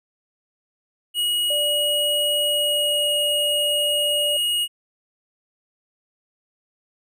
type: tone with pitch glide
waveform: square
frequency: 2899 to 2879 Hz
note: F#7 to F#7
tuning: -36 to -48 cents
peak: -20 dBFS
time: 1.14-4.68 s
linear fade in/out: 50 ms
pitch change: -12 cents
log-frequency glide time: 2.44-3.2 s
type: tone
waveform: sine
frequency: 587.3 Hz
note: D5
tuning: in tune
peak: -25 dBFS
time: 1.5-4.37 s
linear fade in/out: 5 ms
effects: none